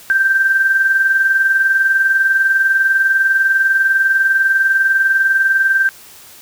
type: tone with tremolo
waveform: sine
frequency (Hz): 1568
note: G6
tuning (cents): 0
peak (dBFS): -8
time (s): 0.1-5.89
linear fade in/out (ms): 0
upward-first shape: sine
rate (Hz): 20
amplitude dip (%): 50
effects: white hiss -40 dBFS RMS until 6.41 s